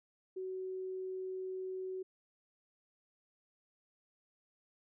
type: tone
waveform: sine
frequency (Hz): 374.6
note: F#4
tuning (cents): +21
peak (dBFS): -38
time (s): 0.36-2.03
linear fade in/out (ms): 10
effects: none